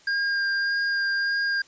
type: tone with vibrato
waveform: square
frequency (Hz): 1609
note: G6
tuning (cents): +45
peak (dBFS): -23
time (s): 0.07-1.62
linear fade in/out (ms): 5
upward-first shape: sine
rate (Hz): 1.7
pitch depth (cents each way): 12
effects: white hiss -55 dBFS RMS until 1.67 s + resampled to 16000 Hz